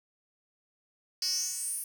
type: tone with high-pass filter sweep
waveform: 10% pulse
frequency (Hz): 370.8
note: F#4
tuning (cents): +4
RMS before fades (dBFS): -33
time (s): 1.22-1.84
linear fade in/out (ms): 2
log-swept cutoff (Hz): 4700 to 11000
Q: 6.2
effects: none